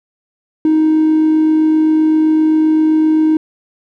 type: tone with amplitude modulation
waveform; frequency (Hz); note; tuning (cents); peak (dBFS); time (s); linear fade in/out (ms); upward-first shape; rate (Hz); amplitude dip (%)
triangle; 313.1; D#4; +11; -4; 0.65-3.37; 2; sine; 47.7; 30
effects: tanh soft clip ceiling -4 dBFS